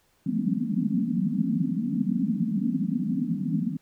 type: band-pass noise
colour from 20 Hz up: white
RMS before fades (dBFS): -26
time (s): 0.26-3.77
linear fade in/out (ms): 10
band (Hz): 160 to 270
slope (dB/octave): 96
effects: pink hiss -66 dBFS RMS until 3.81 s